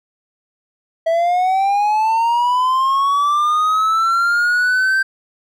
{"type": "linear sweep", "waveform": "triangle", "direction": "up", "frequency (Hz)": [650, 1568], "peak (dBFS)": -11, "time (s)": [1.06, 5.03], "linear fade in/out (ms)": 10, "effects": []}